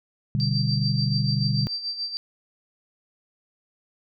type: chord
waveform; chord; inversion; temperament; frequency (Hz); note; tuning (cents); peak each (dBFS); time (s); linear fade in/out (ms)
sine; G major; first; equal; 123.47 / 146.83 / 196; B2 / D3 / G3; 0 / 0 / 0; -24 / -25 / -28; 0.35-1.67; 0
type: tone with tremolo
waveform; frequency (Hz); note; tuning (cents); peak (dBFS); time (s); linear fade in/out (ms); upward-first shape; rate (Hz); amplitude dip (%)
sine; 4680; D8; -7; -25; 0.4-2.17; 0; sine; 6.9; 65
effects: none